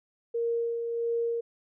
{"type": "tone with tremolo", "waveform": "sine", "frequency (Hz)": 466.2, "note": "A#4", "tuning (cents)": 0, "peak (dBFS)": -25, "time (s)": [0.34, 1.41], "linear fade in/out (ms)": 10, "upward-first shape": "sine", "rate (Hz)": 1.5, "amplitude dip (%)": 40, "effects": []}